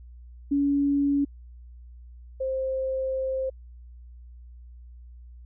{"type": "tone pair in turn", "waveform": "sine", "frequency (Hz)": [282.9, 526.5], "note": ["C#4", "C5"], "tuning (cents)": [35, 11], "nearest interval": "major seventh", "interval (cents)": 1076, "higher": "second", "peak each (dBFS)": [-20, -25], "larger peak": "first", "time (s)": [[0.51, 1.25], [2.4, 3.5]], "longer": "second", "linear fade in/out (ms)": 10, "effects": ["added 60 Hz sine -43 dBFS peak until 5.45 s"]}